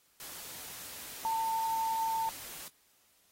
sine tone in noise, 897 Hz, A5, 33 cents sharp, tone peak -29 dBFS, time 1.25-2.29 s, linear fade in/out 0 ms, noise white, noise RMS -45 dBFS, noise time 0.2-2.68 s, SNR +13 dB, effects white hiss -68 dBFS RMS until 3.31 s + AAC 48 kbps

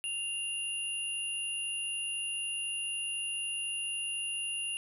sine tone pair together, 2794 / 9950 Hz, F7 / D#9, 0 / -1 cents, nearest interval octave + minor seventh, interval 2199 cents, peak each -34 / -38 dBFS, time 0.04-4.77 s, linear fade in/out 0 ms, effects none

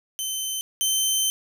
15% pulse tone pair in turn, 3078 / 3091 Hz, G7 / G7, -32 / -25 cents, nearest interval unison, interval 7 cents, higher second, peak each -19 / -13 dBFS, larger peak second, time 0.19-0.61 / 0.81-1.3 s, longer second, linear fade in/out 0 ms, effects none

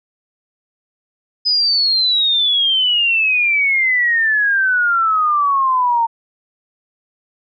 sine exponential sweep, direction down, 5040 to 910 Hz, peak -12 dBFS, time 1.45-6.07 s, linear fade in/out 20 ms, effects none

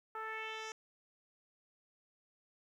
10% pulse tone with low-pass filter sweep, 440 Hz, A4, in tune, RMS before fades -43 dBFS, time 0.15-0.72 s, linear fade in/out 2 ms, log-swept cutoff 1200 to 6000 Hz, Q 2.5, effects 12-bit

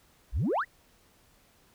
sine exponential sweep, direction up, 43.65 to 2100 Hz, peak -23 dBFS, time 0.32-0.65 s, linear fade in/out 50 ms, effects tanh soft clip ceiling -23 dBFS + pink hiss -63 dBFS RMS until 1.74 s

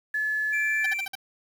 sine tone with pitch glide, 1719 to 1737 Hz, A6 to A6, -41 to -23 cents, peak -24 dBFS, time 0.14-0.94 s, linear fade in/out 5 ms, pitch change +18 cents, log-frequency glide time 0.59-0.75 s
triangle tone, 2350 Hz, D7, 1 cent sharp, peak -26 dBFS, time 0.52-1.06 s, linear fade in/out 20 ms
10% pulse tone bursts, 776 Hz, G5, 18 cents flat, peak -23 dBFS, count 5, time 0.84-1.154 s, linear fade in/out 5 ms, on 22 ms, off 51 ms
effects 8-bit

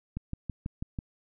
click train, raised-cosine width 5 ms, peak -21 dBFS, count 6, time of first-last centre 0.17-0.988 s, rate 6.11 Hz, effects none

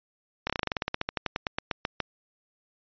slowing click train, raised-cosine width 0.3 ms, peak -11 dBFS, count 22, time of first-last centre 0.47-2.003 s, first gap 27 ms, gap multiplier 1.09, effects resampled to 11025 Hz

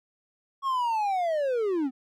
triangle linear sweep, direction down, 1108 to 246.9 Hz, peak -22 dBFS, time 0.62-1.91 s, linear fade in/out 50 ms, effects none

